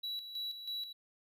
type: tone with tremolo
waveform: triangle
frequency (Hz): 3919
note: B7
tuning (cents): -14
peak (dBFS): -35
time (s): 0.03-0.93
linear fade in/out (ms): 10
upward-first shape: square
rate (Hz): 3.1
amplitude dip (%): 60
effects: none